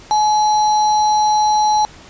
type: tone with sample-and-hold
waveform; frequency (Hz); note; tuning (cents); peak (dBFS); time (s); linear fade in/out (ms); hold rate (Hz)
sine; 850; G#5; +40; -11; 0.11-1.85; 0; 4900
effects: pink hiss -41 dBFS RMS until 2.09 s + resampled to 16000 Hz